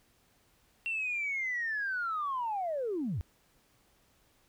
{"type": "linear sweep", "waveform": "sine", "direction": "down", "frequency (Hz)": [2735, 69.6], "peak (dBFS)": -30, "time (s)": [0.86, 3.21], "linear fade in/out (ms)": 0, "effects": ["tanh soft clip ceiling -26 dBFS", "pink hiss -68 dBFS RMS until 4.48 s"]}